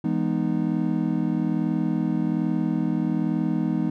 triangle chord, E major seventh, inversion none, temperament just, 164.81 / 206 / 247.2 / 309 Hz, E3 / G#3 / B3 / D#4, 0 / -14 / +2 / -12 cents, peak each -25 dBFS, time 0.04-3.9 s, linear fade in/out 5 ms, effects none

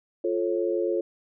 sine chord, F augmented, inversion none, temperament just, 349.2 / 436.5 / 545.7 Hz, F4 / A4 / C#5, 0 / -14 / -27 cents, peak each -26 / -28 / -29 dBFS, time 0.24-1.01 s, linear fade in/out 5 ms, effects none

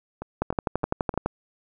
two click trains, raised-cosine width 1 ms, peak -9 / -19 dBFS, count 11 / 4, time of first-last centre 0.42-1.26 / 0.22-1.14 s, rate 11.9 / 3.26 Hz, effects none

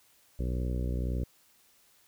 harmonic tone, 61.74 Hz, B1, in tune, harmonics 1 / 2 / 3 / 4 / 5 / 6 / 7 / 8 / 9, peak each -30 / -36 / -40 / -42 / -44 / -46 / -47 / -48 / -49 dBFS, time 0.39-1.24 s, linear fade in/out 5 ms, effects white hiss -64 dBFS RMS until 2.07 s

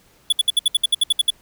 square tone bursts, 3435 Hz, A7, 42 cents flat, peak -13 dBFS, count 12, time 0.3-1.304 s, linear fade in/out 5 ms, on 25 ms, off 64 ms, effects pink hiss -55 dBFS RMS until 1.41 s

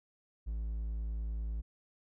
triangle tone, 55 Hz, A1, in tune, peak -32 dBFS, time 0.46-1.62 s, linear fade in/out 20 ms, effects none

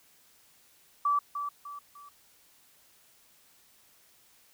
sine tone with echo, 1156 Hz, D6, 28 cents flat, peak -23 dBFS, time 1.05-1.19 s, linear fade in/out 5 ms, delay 300 ms, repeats 3, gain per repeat -8 dB, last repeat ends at 2.09 s, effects white hiss -62 dBFS RMS until 4.53 s

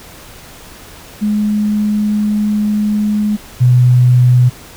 sine tone pair in turn, 210 / 124.36 Hz, G#3 / B2, +19 / +12 cents, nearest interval major sixth, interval 907 cents, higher first, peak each -11 / -5 dBFS, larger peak second, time 1.21-3.37 / 3.6-4.5 s, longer first, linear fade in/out 20 ms, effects pink hiss -36 dBFS RMS until 4.76 s

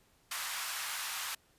pink high-pass noise, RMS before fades -38 dBFS, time 0.31-1.35 s, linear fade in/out 5 ms, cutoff 1000 Hz, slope 24 dB/octave, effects pink hiss -68 dBFS RMS until 1.58 s + resampled to 32000 Hz

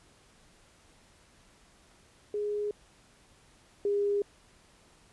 sine tone pair in turn, 415.3 / 406.3 Hz, G#4 / G#4, 0 / -38 cents, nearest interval unison, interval 38 cents, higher first, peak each -29 / -25 dBFS, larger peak second, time 2.34-2.71 / 3.85-4.22 s, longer neither, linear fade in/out 2 ms, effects pink hiss -61 dBFS RMS until 5.12 s + resampled to 24000 Hz

